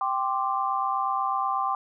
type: chord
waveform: sine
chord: G suspended fourth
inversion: none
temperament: equal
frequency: 784 / 1046.5 / 1174.7 Hz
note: G5 / C6 / D6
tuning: 0 / 0 / 0 cents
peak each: -28 dBFS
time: 0.01-1.75 s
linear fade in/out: 2 ms
effects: none